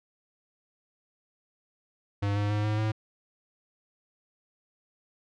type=tone with pitch steps; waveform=square; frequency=101.1 / 102.93 / 104.79 / 106.68 / 108.61 Hz; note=G#2 / G#2 / G#2 / G#2 / A2; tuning=-46 / -15 / +16 / +47 / -22 cents; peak=-26 dBFS; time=2.22-2.92 s; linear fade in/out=10 ms; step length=140 ms; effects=low-pass 4000 Hz 12 dB/octave